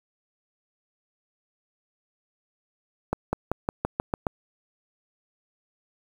accelerating click train, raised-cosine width 1 ms, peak -10 dBFS, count 8, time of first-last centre 3.13-4.268 s, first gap 200 ms, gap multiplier 0.93, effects 7-bit

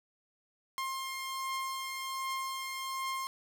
sawtooth beating tone pair, 1061 / 1062.3 Hz, C6 / C6, +24 / +26 cents, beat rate 1.3 Hz, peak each -40 / -32 dBFS, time 0.78-3.27 s, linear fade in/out 0 ms, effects none

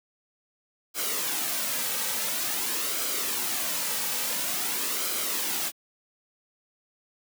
white noise with flanger, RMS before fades -29 dBFS, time 0.94-5.72 s, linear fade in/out 50 ms, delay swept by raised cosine 1.1 to 2.9 ms, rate 0.48 Hz, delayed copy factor -0.5, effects high-pass 200 Hz 12 dB/octave

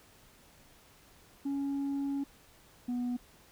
sine tone pair in turn, 278.7 / 245 Hz, C#4 / B3, +9 / -14 cents, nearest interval major second, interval 223 cents, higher first, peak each -28 dBFS, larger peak neither, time 1.45-2.24 / 2.88-3.17 s, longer first, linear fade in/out 10 ms, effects tanh soft clip ceiling -30 dBFS + pink hiss -60 dBFS RMS until 3.51 s

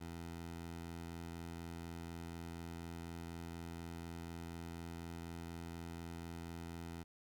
15% pulse tone, 84.1 Hz, E2, 35 cents sharp, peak -39 dBFS, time 0-7.04 s, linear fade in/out 20 ms, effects none

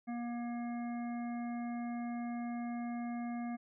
harmonic tone, 238.1 Hz, A#3, 37 cents sharp, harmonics 1 / 3 / 5 / 7 / 9, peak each -37 / -45 / -55 / -57 / -55 dBFS, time 0.07-3.57 s, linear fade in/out 20 ms, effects none

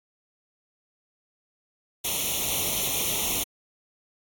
white noise with comb filter, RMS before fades -27 dBFS, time 2.04-3.44 s, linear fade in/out 10 ms, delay 0.31 ms, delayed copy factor +0.95, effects AAC 64 kbps

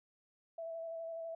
sine tone with vibrato, 659.3 Hz, E5, in tune, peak -40 dBFS, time 0.58-1.35 s, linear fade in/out 5 ms, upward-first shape square, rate 12 Hz, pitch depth 14 cents each way, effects none

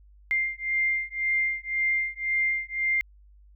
sine beating tone pair, 2101 / 2102.9 Hz, C7 / C7, +7 / +8 cents, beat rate 1.9 Hz, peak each -27 dBFS, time 0.31-3.01 s, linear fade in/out 0 ms, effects added 50 Hz sine -51 dBFS peak until 3.55 s

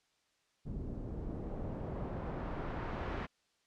pink noise with low-pass filter sweep, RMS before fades -40 dBFS, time 0.65-3.27 s, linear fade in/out 20 ms, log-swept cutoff 260 to 1900 Hz, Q 0.79, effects white hiss -75 dBFS RMS until 3.66 s + low-pass 6000 Hz 12 dB/octave

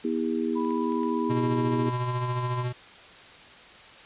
harmonic tone, 80.8 Hz, E2, 34 cents flat, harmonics 3 / 4 / 5, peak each -28 / -29 / -30 dBFS, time 0.04-1.9 s, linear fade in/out 10 ms
sine tone with pitch glide, 987.8 to 1015.6 Hz, B5 to B5, 0 to +48 cents, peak -32 dBFS, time 0.55-2.64 s, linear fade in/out 20 ms, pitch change +48 cents, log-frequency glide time 1.76-2.11 s
clicks, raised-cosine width 0.3 ms, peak -31 dBFS, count 5, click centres 0.649 / 0.707 / 0.922 / 1.033 / 1.931 s
square tone with tremolo, 123.47 Hz, B2, in tune, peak -26 dBFS, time 1.29-2.73 s, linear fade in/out 20 ms, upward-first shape sine, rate 14 Hz, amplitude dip 45%
effects white hiss -48 dBFS RMS until 4.05 s + resampled to 8000 Hz

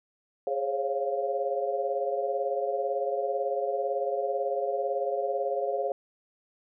sine chord, Db major seventh, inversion second, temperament equal with one note detuned, 415.3 / 536.4 / 554.4 / 698.5 Hz, Ab4 / C5 / Db5 / F5, 0 / +43 / 0 / 0 cents, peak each -32 dBFS, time 0.47-5.92 s, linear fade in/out 2 ms, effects none

